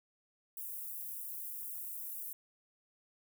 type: high-pass noise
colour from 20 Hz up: white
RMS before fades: -43 dBFS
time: 0.57-2.33 s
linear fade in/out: 2 ms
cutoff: 11000 Hz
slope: 24 dB/octave
effects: none